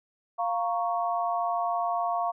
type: chord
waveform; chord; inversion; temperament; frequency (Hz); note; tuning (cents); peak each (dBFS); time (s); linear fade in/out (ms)
sine; Bb minor; second; equal; 698.5 / 932.3 / 1108.7; F5 / Bb5 / Db6; 0 / 0 / 0; -27 / -33 / -31; 0.38-2.32; 20
effects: none